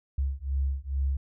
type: beating tone pair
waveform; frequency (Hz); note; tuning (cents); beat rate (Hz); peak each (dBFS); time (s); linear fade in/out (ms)
sine; 67.1 / 69.4; C2 / C#2; +44 / +3; 2.3; -29; 0.18-1.17; 5
effects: none